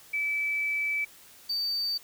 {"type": "tone pair in turn", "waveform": ["sine", "triangle"], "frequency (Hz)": [2307, 4603], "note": ["D7", "D8"], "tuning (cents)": [-31, -36], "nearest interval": "octave", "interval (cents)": 1195, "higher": "second", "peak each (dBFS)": [-26, -26], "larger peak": "neither", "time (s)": [[0.13, 1.05], [1.49, 1.98]], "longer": "first", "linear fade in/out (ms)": 10, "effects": ["white hiss -53 dBFS RMS until 2.03 s"]}